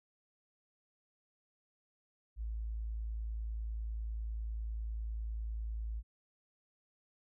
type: tone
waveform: sine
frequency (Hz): 55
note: A1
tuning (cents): 0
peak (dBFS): -36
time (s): 2.36-6.03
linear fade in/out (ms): 50
effects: none